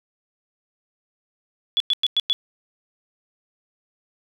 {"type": "tone bursts", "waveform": "sine", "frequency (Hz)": 3412, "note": "G#7", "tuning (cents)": 46, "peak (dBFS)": -16, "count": 5, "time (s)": [1.77, 2.33], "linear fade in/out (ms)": 0, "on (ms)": 32, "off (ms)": 100, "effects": []}